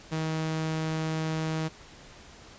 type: tone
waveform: sawtooth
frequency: 158.7 Hz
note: D#3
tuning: 35 cents sharp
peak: -24 dBFS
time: 0.11-1.69 s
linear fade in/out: 20 ms
effects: pink hiss -50 dBFS RMS until 2.58 s + resampled to 16000 Hz